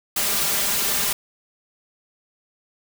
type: noise with comb filter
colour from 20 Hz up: white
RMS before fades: -22 dBFS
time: 0.16-1.13 s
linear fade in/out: 5 ms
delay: 5 ms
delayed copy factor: +0.75
effects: none